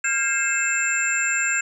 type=tone cluster; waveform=sine; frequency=1382 / 1607 / 2129 / 2631 / 7350 Hz; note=F6 / G6 / C7 / E7 / A#8; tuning=-19 / +43 / +30 / -4 / -25 cents; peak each=-30 / -24 / -30 / -25 / -25 dBFS; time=0.04-1.61 s; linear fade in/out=5 ms; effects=none